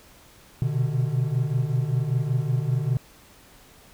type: tone cluster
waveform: triangle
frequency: 122.7 / 127.9 / 149.2 Hz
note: B2 / C3 / D3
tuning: -11 / -39 / +28 cents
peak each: -24 dBFS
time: 0.62-2.97 s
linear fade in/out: 0 ms
effects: pink hiss -52 dBFS RMS until 3.93 s